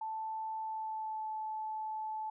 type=tone with pitch glide; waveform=sine; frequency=880 to 868.9 Hz; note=A5 to A5; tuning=0 to -22 cents; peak=-36 dBFS; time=0.01-2.3 s; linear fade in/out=5 ms; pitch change=-22 cents; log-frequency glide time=0.6-1.29 s; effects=none